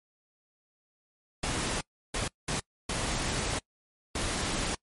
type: noise bursts at uneven times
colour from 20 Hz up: pink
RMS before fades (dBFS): -31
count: 5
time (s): 1.43-1.81 / 2.14-2.28 / 2.48-2.6 / 2.89-3.59 / 4.15-4.75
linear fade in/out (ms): 5
effects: noise-tail reverb RT60 0.1 s tail -25 dB re dry + MP3 48 kbps